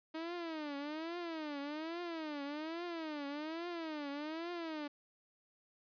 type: tone with vibrato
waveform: sawtooth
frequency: 313.9 Hz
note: D#4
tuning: 15 cents sharp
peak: -36 dBFS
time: 0.14-4.88 s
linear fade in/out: 10 ms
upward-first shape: triangle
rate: 1.2 Hz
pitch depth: 210 cents each way
effects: resampled to 11025 Hz